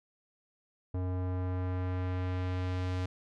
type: tone with low-pass filter sweep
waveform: square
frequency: 91.5 Hz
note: F#2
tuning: 19 cents flat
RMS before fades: -33 dBFS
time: 0.94-3.06 s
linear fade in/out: 5 ms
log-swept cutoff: 750 to 5500 Hz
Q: 0.74
effects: none